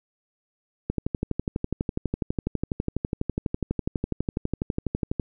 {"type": "click train", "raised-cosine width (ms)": 3, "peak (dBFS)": -12, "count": 53, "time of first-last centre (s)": [0.9, 5.198], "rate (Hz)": 12.1, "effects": []}